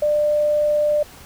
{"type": "tone", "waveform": "sine", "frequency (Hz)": 596, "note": "D5", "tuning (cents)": 25, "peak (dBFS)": -15, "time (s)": [0.02, 1.03], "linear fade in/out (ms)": 5, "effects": ["pink hiss -43 dBFS RMS until 1.25 s"]}